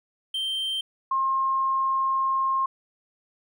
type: tone pair in turn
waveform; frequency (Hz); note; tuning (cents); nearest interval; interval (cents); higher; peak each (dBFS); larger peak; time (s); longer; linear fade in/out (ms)
triangle / sine; 3136 / 1067.3; G7 / C6; 0 / +34; octave + perfect fifth; 1866; first; -24 / -21; second; 0.34-0.81 / 1.11-2.66; second; 5
effects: none